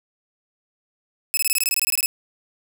5% pulse tone bursts, 2587 Hz, E7, 33 cents flat, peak -9 dBFS, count 14, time 1.34-2.06 s, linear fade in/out 0 ms, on 31 ms, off 22 ms, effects none

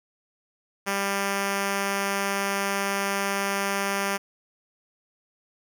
5% pulse tone, 198 Hz, G3, 18 cents sharp, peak -13 dBFS, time 0.86-4.18 s, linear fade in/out 20 ms, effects none

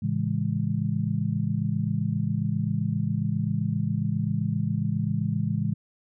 sine chord, A major seventh, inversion none, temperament just, 110 / 137.5 / 165 / 206.2 Hz, A2 / C#3 / E3 / G#3, 0 / -14 / +2 / -12 cents, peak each -29 dBFS, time 0.02-5.74 s, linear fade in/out 10 ms, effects none

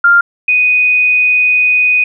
sine tone pair in turn, 1396.9 / 2489 Hz, F6 / D#7, 0 / 0 cents, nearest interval minor seventh, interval 1000 cents, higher second, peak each -4 / -7 dBFS, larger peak first, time 0.04-0.21 / 0.48-2.04 s, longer second, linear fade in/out 5 ms, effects none

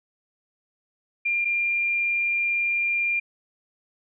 sine tone pair in turn, 2394 / 2394 Hz, D7 / D7, +33 / +33 cents, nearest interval unison, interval 0 cents, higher neither, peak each -21 dBFS, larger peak neither, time 1.25-1.45 / 1.45-3.2 s, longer second, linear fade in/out 10 ms, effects none

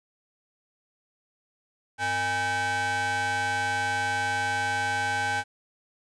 45% pulse ring-modulated tone, 360 Hz, F#4, 47 cents flat, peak -22 dBFS, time 1.98-5.44 s, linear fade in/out 50 ms, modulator 1180 Hz, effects resampled to 22050 Hz + 10-bit

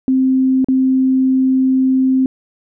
sine tone with dropouts, 261.6 Hz, C4, in tune, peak -10 dBFS, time 0.08-2.26 s, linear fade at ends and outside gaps 1 ms, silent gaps 0.645-0.685 s, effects none

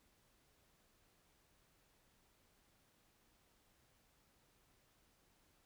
silence, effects pink hiss -74 dBFS RMS until 5.65 s

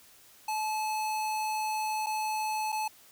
square tone with dropouts, 863 Hz, A5, 34 cents flat, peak -30 dBFS, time 0.48-2.88 s, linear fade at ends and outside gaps 5 ms, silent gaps 2.062-2.067 / 2.721-2.725 s, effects white hiss -57 dBFS RMS until 3.11 s

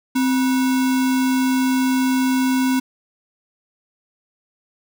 sine tone with sample-and-hold, 260 Hz, C4, 11 cents flat, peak -15 dBFS, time 0.15-2.8 s, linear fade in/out 10 ms, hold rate 1225 Hz, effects none

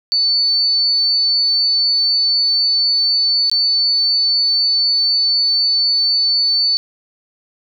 sine tone with dropouts, 4498 Hz, C#8, 24 cents sharp, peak -12 dBFS, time 0.12-6.77 s, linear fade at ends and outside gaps 0 ms, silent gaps 3.498-3.515 s, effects none

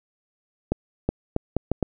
accelerating click train, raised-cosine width 2 ms, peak -8 dBFS, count 6, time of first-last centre 0.72-1.827 s, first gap 370 ms, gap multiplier 0.74, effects none

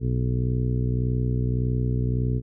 harmonic tone, 61.74 Hz, B1, in tune, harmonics 1 / 2 / 3 / 4 / 5 / 6 / 7, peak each -27 / -23 / -34 / -32 / -39 / -38 / -36 dBFS, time 0-2.42 s, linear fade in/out 50 ms, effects none

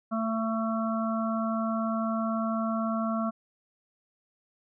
harmonic tone, 223.5 Hz, A3, 27 cents sharp, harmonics 1 / 3 / 5 / 6, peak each -28 / -33 / -35 / -36 dBFS, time 0.11-3.31 s, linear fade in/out 20 ms, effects none

